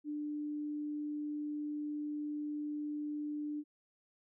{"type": "tone", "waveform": "sine", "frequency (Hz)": 297.2, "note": "D4", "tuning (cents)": 21, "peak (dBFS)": -36, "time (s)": [0.04, 3.64], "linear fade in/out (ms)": 50, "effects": []}